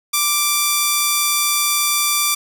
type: tone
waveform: 5% pulse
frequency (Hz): 1174.7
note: D6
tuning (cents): 0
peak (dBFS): -3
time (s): 0.13-2.35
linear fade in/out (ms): 10
effects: none